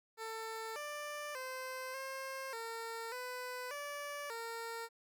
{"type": "tone with pitch steps", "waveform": "15% pulse", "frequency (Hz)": [446.2, 591, 517, 533, 456.7, 500, 579, 459.8], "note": ["A4", "D5", "C5", "C5", "A#4", "B4", "D5", "A#4"], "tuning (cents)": [24, 11, -21, 32, -36, 21, -25, -24], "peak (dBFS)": -35, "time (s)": [0.17, 4.89], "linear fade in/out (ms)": 50, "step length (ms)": 590, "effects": []}